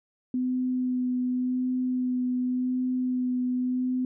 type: tone with vibrato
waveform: sine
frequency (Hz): 252.2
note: B3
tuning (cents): +36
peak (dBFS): -24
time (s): 0.34-4.05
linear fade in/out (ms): 2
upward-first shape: sine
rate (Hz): 0.89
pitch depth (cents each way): 13
effects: none